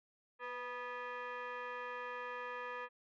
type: tone with frequency modulation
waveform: sine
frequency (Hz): 240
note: B3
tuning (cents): -49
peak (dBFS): -40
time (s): 0.39-2.89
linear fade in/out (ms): 50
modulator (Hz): 736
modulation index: 2.5
effects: tanh soft clip ceiling -36 dBFS